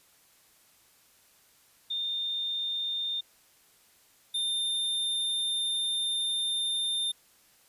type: tone pair in turn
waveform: sine / square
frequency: 3624 / 3611 Hz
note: A#7 / A7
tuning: -50 / +44 cents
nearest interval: unison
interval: 6 cents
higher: first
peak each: -29 / -28 dBFS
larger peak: second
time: 1.9-3.21 / 4.34-7.12 s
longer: second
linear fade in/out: 10 ms
effects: white hiss -62 dBFS RMS until 7.68 s + resampled to 32000 Hz